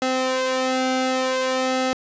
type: tone with flanger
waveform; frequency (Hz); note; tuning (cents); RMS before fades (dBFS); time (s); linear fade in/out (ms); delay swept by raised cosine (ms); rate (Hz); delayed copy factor
sawtooth; 258.9; C4; -18; -22; 0.02-1.93; 0; 1.5 to 2.47; 0.56; +0.8
effects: resampled to 16000 Hz + 9-bit